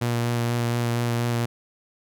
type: tone with vibrato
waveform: sawtooth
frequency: 118.8 Hz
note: A#2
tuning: 33 cents sharp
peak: -18 dBFS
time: 0.01-1.46 s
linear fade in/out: 10 ms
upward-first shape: sine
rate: 4.2 Hz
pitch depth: 14 cents each way
effects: none